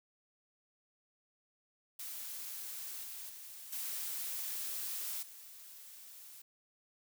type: noise with level steps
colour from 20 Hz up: blue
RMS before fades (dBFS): -44 / -46 / -50 / -40 / -53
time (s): 1.99-6.42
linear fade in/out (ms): 5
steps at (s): 3.03 / 3.29 / 3.72 / 5.22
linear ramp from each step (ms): 10
effects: none